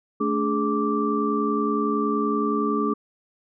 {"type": "tone cluster", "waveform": "sine", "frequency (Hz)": [218.8, 289.5, 417.9, 1170], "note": ["A3", "D4", "G#4", "D6"], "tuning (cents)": [-9, -25, 11, -7], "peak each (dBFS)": -26, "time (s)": [0.2, 2.94], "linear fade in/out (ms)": 10, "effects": []}